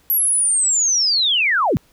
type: linear sweep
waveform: sine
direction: down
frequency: 11840 to 87.3 Hz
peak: -14 dBFS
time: 0.1-1.77 s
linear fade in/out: 0 ms
effects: pink hiss -56 dBFS RMS until 1.92 s